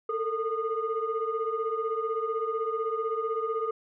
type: tone cluster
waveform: sine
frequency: 439.3 / 455.1 / 1226 Hz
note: A4 / A#4 / D#6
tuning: -3 / -42 / -26 cents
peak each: -31 dBFS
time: 0.09-3.71 s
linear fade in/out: 5 ms
effects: tanh soft clip ceiling -19 dBFS